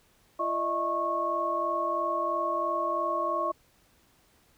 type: tone cluster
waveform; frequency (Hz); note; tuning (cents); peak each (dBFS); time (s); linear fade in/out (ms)
sine; 341.3 / 606 / 649 / 1097; F4 / D#5 / E5 / C#6; -40 / -46 / -27 / -18; -36 / -33 / -34 / -28; 0.39-3.52; 10
effects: pink hiss -64 dBFS RMS until 4.57 s